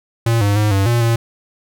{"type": "tone with pitch steps", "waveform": "square", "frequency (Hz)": [115.6, 101.7, 105.7, 97.8, 118.5, 115.8], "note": ["A#2", "G#2", "G#2", "G2", "A#2", "A#2"], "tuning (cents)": [-14, -36, 31, -4, 29, -11], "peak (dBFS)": -13, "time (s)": [0.26, 1.16], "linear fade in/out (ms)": 5, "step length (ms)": 150, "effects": []}